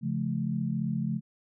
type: chord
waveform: sine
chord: Db augmented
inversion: none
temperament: just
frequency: 138.59 / 173.24 / 216.5 Hz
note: Db3 / F3 / A3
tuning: 0 / -14 / -28 cents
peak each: -32 / -32 / -31 dBFS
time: 0.01-1.21 s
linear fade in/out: 50 ms
effects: none